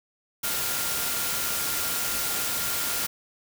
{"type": "tone in noise", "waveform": "sine", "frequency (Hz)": 1400, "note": "F6", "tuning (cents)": 4, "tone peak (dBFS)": -38, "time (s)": [0.43, 3.07], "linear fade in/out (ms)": 10, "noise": "white", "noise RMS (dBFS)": -28, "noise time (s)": [0.43, 3.07], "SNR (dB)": -13, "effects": []}